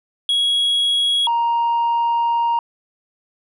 sine tone pair in turn, 3322 / 935.7 Hz, G#7 / A#5, 0 / +6 cents, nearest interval octave + minor seventh, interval 2194 cents, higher first, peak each -12 / -13 dBFS, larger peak first, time 0.29-1.27 / 1.27-2.59 s, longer second, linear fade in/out 2 ms, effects tanh soft clip ceiling -14 dBFS

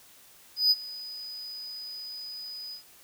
triangle tone with ADSR envelope, 4978 Hz, D#8, in tune, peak -16 dBFS, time 0.56-2.83 s, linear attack 150 ms, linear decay 35 ms, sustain -20 dB, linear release 100 ms, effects white hiss -55 dBFS RMS until 3.03 s

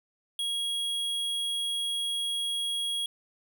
square tone, 3300 Hz, G#7, 12 cents flat, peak -29 dBFS, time 0.39-3.06 s, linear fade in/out 2 ms, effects 10-bit

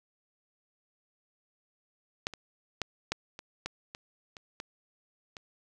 clicks, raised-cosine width 0.2 ms, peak -13 / -25 / -13 / -12 / -25 / -17 / -24 / -28 / -21 / -26 dBFS, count 10, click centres 2.269 / 2.337 / 2.817 / 3.12 / 3.391 / 3.66 / 3.949 / 4.368 / 4.601 / 5.368 s, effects none

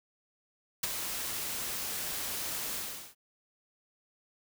white noise with ADSR envelope, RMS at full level -28 dBFS, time 0.83-3.15 s, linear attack 8 ms, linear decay 22 ms, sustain -8 dB, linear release 400 ms, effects none

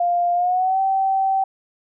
sine tone with pitch glide, 700 to 772.2 Hz, F5 to G5, +4 to -26 cents, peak -16 dBFS, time 0-1.44 s, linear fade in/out 5 ms, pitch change +170 cents, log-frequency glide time 0.34-0.8 s, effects none

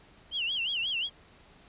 sine tone with vibrato, 2988 Hz, F#7, 16 cents sharp, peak -28 dBFS, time 0.31-1.1 s, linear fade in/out 50 ms, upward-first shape sine, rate 5.6 Hz, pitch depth 190 cents each way, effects pink hiss -57 dBFS RMS until 1.68 s + resampled to 8000 Hz

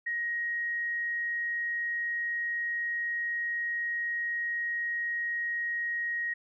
sine tone, 1884 Hz, A#6, 18 cents sharp, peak -29 dBFS, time 0.06-6.34 s, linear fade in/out 10 ms, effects none

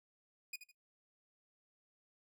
sawtooth tone with echo, 2466 Hz, D#7, 16 cents flat, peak -37 dBFS, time 0.53-0.56 s, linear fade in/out 5 ms, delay 78 ms, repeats 2, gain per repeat -10 dB, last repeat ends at 0.716 s, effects noise-tail reverb RT60 0.1 s tail -20 dB re dry

